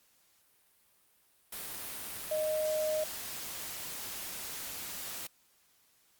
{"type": "tone in noise", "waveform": "sine", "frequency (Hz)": 619, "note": "D#5", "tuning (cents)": -9, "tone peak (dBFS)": -29, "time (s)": [2.31, 3.04], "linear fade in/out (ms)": 5, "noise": "white", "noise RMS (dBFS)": -41, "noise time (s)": [1.52, 5.27], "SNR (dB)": 9, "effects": ["white hiss -68 dBFS RMS until 6.19 s", "Opus 48 kbps"]}